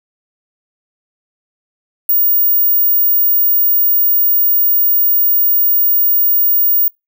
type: tone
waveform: sine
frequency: 15440 Hz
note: B9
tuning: 40 cents flat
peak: -8 dBFS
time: 2.09-6.88 s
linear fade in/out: 2 ms
effects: noise-tail reverb RT60 0.2 s tail -24 dB re dry